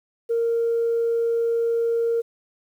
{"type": "tone", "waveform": "sine", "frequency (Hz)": 463.6, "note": "A#4", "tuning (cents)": -10, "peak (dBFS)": -18, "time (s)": [0.29, 2.22], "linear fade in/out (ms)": 20, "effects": ["tanh soft clip ceiling -15 dBFS", "9-bit"]}